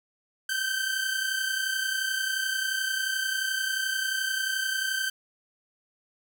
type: tone pair together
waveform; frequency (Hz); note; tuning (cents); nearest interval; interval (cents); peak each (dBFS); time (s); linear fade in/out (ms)
sawtooth; 1536.6 / 1568; G6 / G6; -35 / 0; unison; 35; -26; 0.49-5.1; 5
effects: none